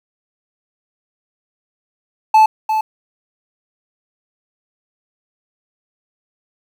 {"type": "tone with echo", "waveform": "triangle", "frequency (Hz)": 871, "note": "A5", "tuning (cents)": -18, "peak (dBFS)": -4, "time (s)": [2.34, 2.46], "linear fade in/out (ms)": 5, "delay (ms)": 350, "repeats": 1, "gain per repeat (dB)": -8, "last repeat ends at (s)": 2.81, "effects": ["7-bit"]}